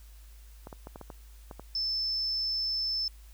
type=clicks; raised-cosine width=1 ms; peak=-28 dBFS; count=8; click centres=0.671 / 0.728 / 0.871 / 0.959 / 1.013 / 1.102 / 1.512 / 1.596 s
type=tone; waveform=sine; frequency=5274 Hz; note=E8; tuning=in tune; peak=-28 dBFS; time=1.75-3.08 s; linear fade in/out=2 ms
effects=added 53 Hz sine -48 dBFS peak until 3.33 s + white hiss -61 dBFS RMS until 3.33 s